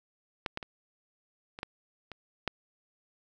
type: clicks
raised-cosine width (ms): 0.3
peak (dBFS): -15 / -18 / -24 / -26 / -18 / -26 / -13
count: 7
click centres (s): 0.462 / 0.574 / 0.628 / 1.589 / 1.631 / 2.117 / 2.477
effects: none